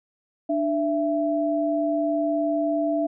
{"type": "tone pair together", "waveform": "sine", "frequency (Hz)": [296.8, 666.3], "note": ["D4", "E5"], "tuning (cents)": [18, 18], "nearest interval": "octave + major second", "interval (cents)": 1400, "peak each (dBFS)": [-24, -23], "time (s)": [0.49, 3.07], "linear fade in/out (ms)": 10, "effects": []}